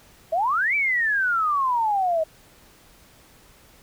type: exponential two-way sweep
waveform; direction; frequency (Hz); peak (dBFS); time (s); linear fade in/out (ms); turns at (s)
sine; up then down; 622.3 to 2349 to 622.3; -19; 0.32-2.24; 10; 0.75
effects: pink hiss -53 dBFS RMS until 3.82 s